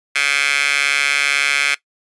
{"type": "tone with high-pass filter", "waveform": "15% pulse", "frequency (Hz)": 142, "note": "C#3", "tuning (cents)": 42, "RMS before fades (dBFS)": -17, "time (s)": [0.15, 1.75], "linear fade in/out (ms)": 10, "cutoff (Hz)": 2000, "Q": 3.8, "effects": ["noise-tail reverb RT60 0.1 s tail -19 dB re dry", "resampled to 24000 Hz"]}